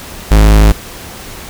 45% pulse tone, 52.6 Hz, G#1, 23 cents sharp, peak -3 dBFS, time 0.31-0.72 s, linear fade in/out 5 ms, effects pink hiss -29 dBFS RMS until 1.49 s

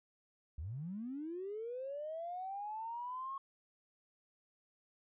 triangle linear sweep, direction up, 65.41 to 1100 Hz, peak -36 dBFS, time 0.58-3.38 s, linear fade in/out 5 ms, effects tanh soft clip ceiling -38 dBFS + resampled to 8000 Hz

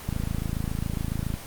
click train, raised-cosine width 5 ms, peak -15 dBFS, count 35, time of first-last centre 0.09-1.34 s, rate 27.2 Hz, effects pink hiss -40 dBFS RMS until 1.46 s + Opus 24 kbps

